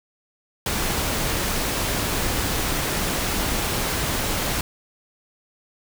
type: noise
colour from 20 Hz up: pink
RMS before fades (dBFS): -24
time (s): 0.66-4.61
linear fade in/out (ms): 2
effects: none